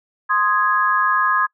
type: chord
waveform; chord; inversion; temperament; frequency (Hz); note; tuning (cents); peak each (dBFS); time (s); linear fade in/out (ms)
sine; Ab major; first; equal; 1046.5 / 1244.5 / 1661.2; C6 / Eb6 / Ab6; 0 / 0 / 0; -19; 0.29-1.47; 20
effects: noise-tail reverb RT60 0.1 s tail -25 dB re dry